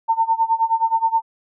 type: tone with tremolo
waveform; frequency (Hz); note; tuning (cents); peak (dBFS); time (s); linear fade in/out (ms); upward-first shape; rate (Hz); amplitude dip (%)
sine; 904; A5; +47; -12; 0.08-1.22; 20; sine; 9.5; 90
effects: none